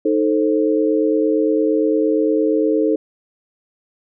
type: chord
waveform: sine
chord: A diminished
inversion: second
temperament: equal with one note detuned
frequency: 311.1 / 440 / 528.7 Hz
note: Eb4 / A4 / C5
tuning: 0 / 0 / +18 cents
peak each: -17 / -17 / -22 dBFS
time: 0.05-2.96 s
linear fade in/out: 5 ms
effects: none